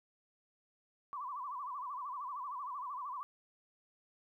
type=tone with vibrato; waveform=sine; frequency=1074 Hz; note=C6; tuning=45 cents sharp; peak=-39 dBFS; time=1.13-3.23 s; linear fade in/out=0 ms; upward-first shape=sine; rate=13 Hz; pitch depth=160 cents each way; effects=13-bit